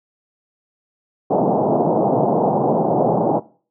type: band-pass noise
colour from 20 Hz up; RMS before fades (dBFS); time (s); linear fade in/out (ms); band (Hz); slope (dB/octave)
white; -17; 1.3-3.4; 10; 130 to 840; 48
effects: noise-tail reverb RT60 0.4 s tail -20 dB re dry